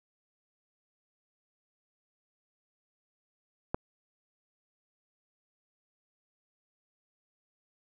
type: click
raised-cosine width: 1 ms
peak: -15 dBFS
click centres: 3.745 s
effects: none